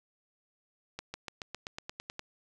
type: accelerating click train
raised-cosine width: 0.2 ms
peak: -21 dBFS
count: 11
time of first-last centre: 0.99-2.194 s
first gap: 150 ms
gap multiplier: 0.95
effects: none